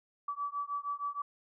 sine beating tone pair, 1147 / 1153.4 Hz, D6 / D6, -41 / -32 cents, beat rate 6.4 Hz, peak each -37 / -37 dBFS, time 0.28-1.22 s, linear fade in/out 5 ms, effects none

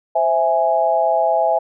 sine chord, C augmented, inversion none, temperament equal, 523.3 / 659.3 / 830.6 Hz, C5 / E5 / G#5, 0 / 0 / 0 cents, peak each -22 / -16 / -18 dBFS, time 0.15-1.59 s, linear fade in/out 10 ms, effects none

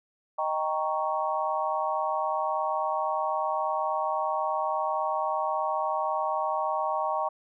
sine chord, Eb dominant seventh, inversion none, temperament equal, 622.3 / 784 / 932.3 / 1108.7 Hz, Eb5 / G5 / Bb5 / Db6, 0 / 0 / 0 / 0 cents, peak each -31 dBFS, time 0.38-7.29 s, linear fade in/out 10 ms, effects none

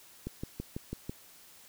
click train, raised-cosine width 3 ms, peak -23 dBFS, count 6, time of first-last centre 0.27-1.095 s, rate 6.06 Hz, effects white hiss -56 dBFS RMS until 1.68 s

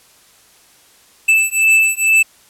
square beating tone pair, 2635 / 2637.2 Hz, E7 / E7, -1 / 0 cents, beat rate 2.2 Hz, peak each -14 dBFS, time 1.28-2.23 s, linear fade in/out 10 ms, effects white hiss -49 dBFS RMS until 2.49 s + low-pass 12000 Hz 12 dB/octave

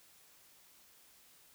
silence, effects white hiss -63 dBFS RMS until 1.54 s

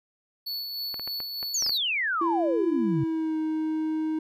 square tone with tremolo, 4435 Hz, C#8, in tune, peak -30 dBFS, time 0.46-1.78 s, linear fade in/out 10 ms, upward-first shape sine, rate 3.3 Hz, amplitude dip 35%
clicks, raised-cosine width 0.5 ms, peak -24 dBFS, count 8, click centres 0.943 / 0.996 / 1.076 / 1.203 / 1.429 / 1.624 / 1.664 / 1.694 s
sine exponential sweep, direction down, 7040 to 128.8 Hz, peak -24 dBFS, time 1.54-3.04 s, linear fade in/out 5 ms
triangle tone with pitch glide, 334.6 to 314 Hz, E4 to D#4, +26 to +16 cents, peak -23 dBFS, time 2.21-4.19 s, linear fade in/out 5 ms, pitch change -110 cents, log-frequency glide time 2.77-3.37 s
effects none

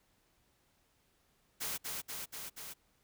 white noise with echo, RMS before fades -38 dBFS, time 1.6-1.78 s, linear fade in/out 20 ms, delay 240 ms, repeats 4, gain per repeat -2 dB, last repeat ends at 2.74 s, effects pink hiss -73 dBFS RMS until 3.03 s

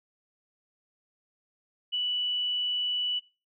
sine tone, 2960 Hz, F#7, in tune, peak -26 dBFS, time 1.92-3.2 s, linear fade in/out 20 ms, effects noise-tail reverb RT60 0.3 s tail -20 dB re dry

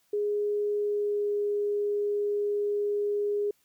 sine tone with pitch glide, 414.1 to 411.5 Hz, G#4 to G#4, -5 to -16 cents, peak -25 dBFS, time 0.13-3.51 s, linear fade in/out 5 ms, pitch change -11 cents, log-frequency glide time 0.77-1.33 s, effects white hiss -69 dBFS RMS until 3.64 s

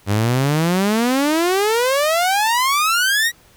sawtooth exponential sweep, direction up, 97.2 to 1942 Hz, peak -11 dBFS, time 0.06-3.32 s, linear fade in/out 50 ms, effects pink hiss -51 dBFS RMS until 3.56 s

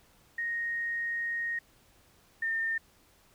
sine tone pair in turn, 1864.7 / 1812.7 Hz, A#6 / A#6, 0 / -49 cents, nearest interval unison, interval 49 cents, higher first, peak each -30 / -28 dBFS, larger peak second, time 0.38-1.59 / 2.42-2.78 s, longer first, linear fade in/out 5 ms, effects pink hiss -63 dBFS RMS until 3.34 s

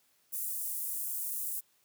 pink high-pass noise, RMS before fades -36 dBFS, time 0.32-1.61 s, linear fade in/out 20 ms, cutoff 9700 Hz, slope 24 dB/octave, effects white hiss -70 dBFS RMS until 1.84 s + high-pass 80 Hz 12 dB/octave

